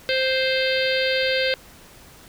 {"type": "harmonic tone", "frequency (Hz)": 523.3, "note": "C5", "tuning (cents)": 0, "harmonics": [1, 3, 4, 5, 6, 7, 8, 9], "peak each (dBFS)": [-22, -27, -28, -29, -30, -30, -31, -32], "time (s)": [0.09, 1.54], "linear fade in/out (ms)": 0, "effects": ["pink hiss -47 dBFS RMS until 2.28 s"]}